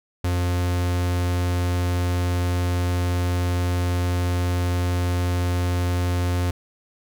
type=tone; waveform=45% pulse; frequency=88.7 Hz; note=F2; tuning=27 cents sharp; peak=-20 dBFS; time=0.24-6.51 s; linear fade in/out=5 ms; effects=none